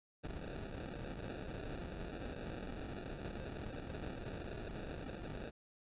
pink noise with sample-and-hold, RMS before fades -45 dBFS, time 0.23-5.51 s, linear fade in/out 20 ms, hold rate 1050 Hz, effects resampled to 8000 Hz

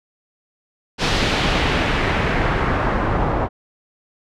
pink noise with low-pass filter sweep, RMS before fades -19 dBFS, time 0.98-3.49 s, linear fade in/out 50 ms, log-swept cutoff 4500 to 990 Hz, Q 1.2, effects none

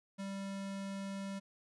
square tone, 196 Hz, G3, in tune, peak -40 dBFS, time 0.18-1.4 s, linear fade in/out 20 ms, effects resampled to 24000 Hz

